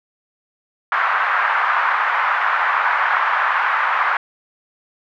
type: band-pass noise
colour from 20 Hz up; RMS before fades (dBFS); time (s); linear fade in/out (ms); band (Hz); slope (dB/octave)
white; -18; 0.92-4.17; 2; 910 to 1600; 24
effects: none